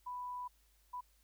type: tone bursts at uneven times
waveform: sine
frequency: 990 Hz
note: B5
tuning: 4 cents sharp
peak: -40 dBFS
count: 2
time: 0.06-0.48 / 0.93-1.01 s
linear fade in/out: 10 ms
effects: added 51 Hz sine -69 dBFS peak until 1.23 s + white hiss -73 dBFS RMS until 1.23 s